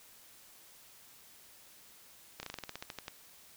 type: slowing click train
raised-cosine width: 0.2 ms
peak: -23 dBFS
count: 13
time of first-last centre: 2.4-3.081 s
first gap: 30 ms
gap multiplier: 1.11
effects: white hiss -58 dBFS RMS until 3.56 s